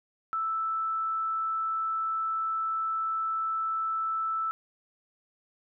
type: tone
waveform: sine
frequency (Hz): 1318.5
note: E6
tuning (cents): 0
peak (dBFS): -27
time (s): 0.33-4.51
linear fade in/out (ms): 0
effects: none